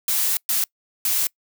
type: noise bursts at uneven times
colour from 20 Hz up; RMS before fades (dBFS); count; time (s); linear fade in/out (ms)
blue; -21; 3; 0.08-0.37 / 0.49-0.64 / 1.05-1.27; 2
effects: noise-tail reverb RT60 0.1 s tail -25 dB re dry